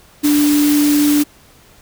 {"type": "tone in noise", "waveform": "sine", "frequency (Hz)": 293.7, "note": "D4", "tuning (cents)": 0, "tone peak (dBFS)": -10, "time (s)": [0.23, 1.24], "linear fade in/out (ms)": 20, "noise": "white", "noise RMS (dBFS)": -22, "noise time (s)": [0.23, 1.24], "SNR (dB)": 9, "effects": ["pink hiss -47 dBFS RMS until 1.81 s"]}